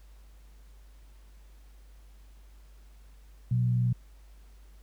sine tone pair together, 121.59 / 182.5 Hz, B2 / F#3, -27 / -24 cents, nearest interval perfect fifth, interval 703 cents, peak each -23 / -34 dBFS, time 3.51-3.93 s, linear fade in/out 5 ms, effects added 50 Hz sine -50 dBFS peak until 4.82 s + pink hiss -65 dBFS RMS until 4.82 s

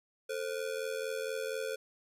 square ring-modulated tone, 486.3 Hz, B4, 27 cents flat, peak -32 dBFS, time 0.29-1.76 s, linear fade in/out 10 ms, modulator 42.1 Hz, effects resampled to 32000 Hz + 11-bit

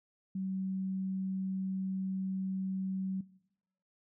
sine tone, 190 Hz, F#3, 46 cents sharp, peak -33 dBFS, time 0.35-3.21 s, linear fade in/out 5 ms, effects noise-tail reverb RT60 0.8 s tail -19 dB re dry

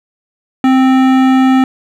sine tone with hard clipping, 261.6 Hz, C4, in tune, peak -8 dBFS, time 0.64-1.64 s, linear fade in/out 2 ms, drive 16 dB, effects none

